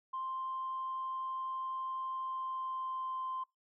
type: tone with pitch glide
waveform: sine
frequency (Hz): 1048 to 1040.8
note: C6 to C6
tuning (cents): +2 to -9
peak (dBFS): -35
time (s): 0.13-3.44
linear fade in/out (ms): 10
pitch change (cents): -11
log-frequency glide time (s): 2.17-3.26
effects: noise-tail reverb RT60 0.2 s tail -24 dB re dry + tanh soft clip ceiling -31 dBFS